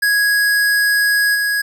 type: tone with level steps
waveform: square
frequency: 1661.2 Hz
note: G#6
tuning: in tune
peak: -13 / -16 dBFS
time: 0.02-1.62 s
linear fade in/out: 10 ms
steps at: 1.34 s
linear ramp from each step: 20 ms
effects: none